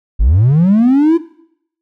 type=linear sweep; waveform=triangle; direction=up; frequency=41.16 to 342.8 Hz; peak=-4 dBFS; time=0.19-1.18 s; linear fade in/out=20 ms; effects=noise-tail reverb RT60 0.7 s tail -19 dB re dry + tanh soft clip ceiling -1 dBFS